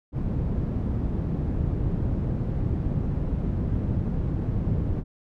white low-pass noise, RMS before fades -26 dBFS, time 0.12-5.04 s, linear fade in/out 50 ms, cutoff 150 Hz, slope 12 dB/octave, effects none

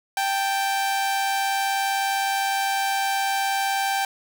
sawtooth tone pair together, 784 / 883.5 Hz, G5 / A5, 0 / +7 cents, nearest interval major second, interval 207 cents, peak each -18 / -29 dBFS, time 0.17-4.05 s, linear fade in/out 2 ms, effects none

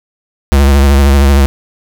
square tone with vibrato, 69.5 Hz, C#2, 5 cents sharp, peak -5 dBFS, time 0.52-1.46 s, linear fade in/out 0 ms, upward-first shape sine, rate 13 Hz, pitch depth 54 cents each way, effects none

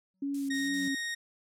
triangle tone with exponential growth, 188 Hz, F#3, 28 cents sharp, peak -36 dBFS, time 0.14-0.88 s, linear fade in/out 2 ms, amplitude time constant 160 ms
sine tone with vibrato, 277.2 Hz, C#4, in tune, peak -30 dBFS, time 0.22-0.95 s, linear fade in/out 5 ms, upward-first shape sine, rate 2.4 Hz, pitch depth 23 cents each way
violet noise bursts, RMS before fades -42 dBFS, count 3, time 0.34-0.884 s, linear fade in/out 5 ms, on 150 ms, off 47 ms
sawtooth tone, 1864.7 Hz, A#6, in tune, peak -29 dBFS, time 0.5-1.15 s, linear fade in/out 10 ms
effects low-pass 9000 Hz 12 dB/octave

